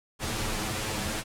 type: noise with comb filter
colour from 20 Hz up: pink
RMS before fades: -31 dBFS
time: 0.19-1.24 s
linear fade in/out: 50 ms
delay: 9.3 ms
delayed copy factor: +1
effects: low-pass 11000 Hz 12 dB/octave